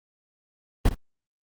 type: noise with echo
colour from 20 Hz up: brown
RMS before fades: -17 dBFS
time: 0.85-0.89 s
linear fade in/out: 5 ms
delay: 56 ms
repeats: 1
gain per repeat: -13 dB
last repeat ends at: 0.946 s
effects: Opus 32 kbps